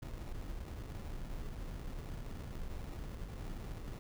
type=noise with sample-and-hold; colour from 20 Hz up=brown; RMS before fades=-43 dBFS; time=0.02-3.99 s; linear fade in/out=5 ms; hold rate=1575 Hz; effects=none